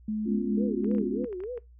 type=tone with pitch glide; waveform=sine; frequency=214.4 to 210.4 Hz; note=A3 to G#3; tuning=-45 to +23 cents; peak=-27 dBFS; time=0.08-1.02 s; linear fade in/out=5 ms; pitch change=-32 cents; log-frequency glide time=0.24-0.59 s
type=chord; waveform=sine; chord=C# dominant seventh; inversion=second; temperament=equal; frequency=207.7 / 246.9 / 277.2 / 349.2 Hz; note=G#3 / B3 / C#4 / E#4; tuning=0 / 0 / 0 / 0 cents; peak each=-33 dBFS; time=0.25-1.26 s; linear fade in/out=20 ms
type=tone with vibrato; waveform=sine; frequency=425.2 Hz; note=G#4; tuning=41 cents sharp; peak=-32 dBFS; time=0.57-1.59 s; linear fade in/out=10 ms; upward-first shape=sine; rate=3.4 Hz; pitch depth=290 cents each way
type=clicks; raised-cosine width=0.5 ms; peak=-35 dBFS; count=9; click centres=0.845 / 0.914 / 0.949 / 0.983 / 1.244 / 1.328 / 1.404 / 1.437 / 1.576 s
effects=noise-tail reverb RT60 0.2 s tail -19 dB re dry + added 60 Hz sine -50 dBFS peak until 1.79 s